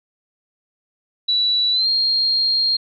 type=tone with pitch glide; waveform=sine; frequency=3939 to 4222 Hz; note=B7 to C8; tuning=-5 to +15 cents; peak=-15 dBFS; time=1.28-2.77 s; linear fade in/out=10 ms; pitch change=+120 cents; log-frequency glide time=1.72-1.88 s; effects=none